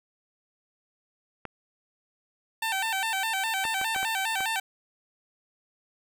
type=clicks; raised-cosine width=0.5 ms; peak=-20 dBFS; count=6; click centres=1.453 / 3.652 / 3.814 / 3.962 / 4.03 / 4.406 s
type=tone with vibrato; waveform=15% pulse; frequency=830.6 Hz; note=G#5; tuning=in tune; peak=-20 dBFS; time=2.62-4.6 s; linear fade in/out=5 ms; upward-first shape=square; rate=4.9 Hz; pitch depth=130 cents each way
effects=none